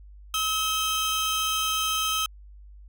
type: tone pair together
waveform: sawtooth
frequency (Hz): 1286 / 3143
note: E6 / G7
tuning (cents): -43 / +4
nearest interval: octave + minor third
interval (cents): 1547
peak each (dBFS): -23 / -24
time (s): 0.34-2.26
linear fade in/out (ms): 2
effects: added 50 Hz sine -44 dBFS peak until 2.88 s